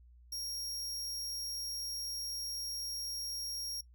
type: tone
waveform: sawtooth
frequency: 5588 Hz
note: F8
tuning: in tune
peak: -35 dBFS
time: 0.32-3.81 s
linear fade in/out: 5 ms
effects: noise-tail reverb RT60 0.1 s tail -20 dB re dry + added 60 Hz sine -56 dBFS peak until 3.94 s